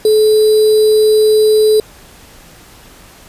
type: tone with sample-and-hold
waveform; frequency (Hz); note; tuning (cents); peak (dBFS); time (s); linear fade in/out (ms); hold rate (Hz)
sine; 429.8; A4; -41; -6; 0.05-1.8; 2; 4410
effects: pink hiss -40 dBFS RMS until 3.28 s + resampled to 32000 Hz